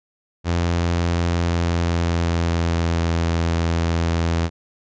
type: tone with pitch glide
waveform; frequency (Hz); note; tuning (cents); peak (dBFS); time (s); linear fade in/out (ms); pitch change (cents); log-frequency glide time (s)
sawtooth; 85.7 to 83.6; F2 to E2; -32 to +25; -14; 0.44-4.5; 50; -43; 1.37-3.14
effects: resampled to 16000 Hz